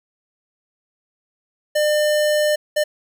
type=tone bursts at uneven times; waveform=square; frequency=600 Hz; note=D5; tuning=37 cents sharp; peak=-16 dBFS; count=2; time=1.75-2.56 / 2.76-2.84 s; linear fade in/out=10 ms; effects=none